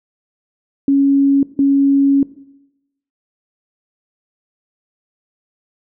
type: tone bursts at uneven times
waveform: sine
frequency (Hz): 277.2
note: C#4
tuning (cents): 0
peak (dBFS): -9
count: 2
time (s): 0.88-1.43 / 1.59-2.23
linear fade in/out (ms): 2
effects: noise-tail reverb RT60 0.9 s tail -18 dB re dry